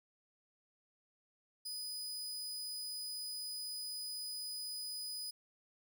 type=tone; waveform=sawtooth; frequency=4978 Hz; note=D#8; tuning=in tune; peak=-38 dBFS; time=1.65-5.31 s; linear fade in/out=10 ms; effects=none